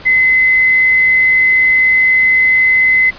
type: tone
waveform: sine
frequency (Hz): 2041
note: C7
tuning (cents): -44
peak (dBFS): -7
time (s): 0.05-3.11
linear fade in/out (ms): 20
effects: pink hiss -34 dBFS RMS until 3.18 s + resampled to 11025 Hz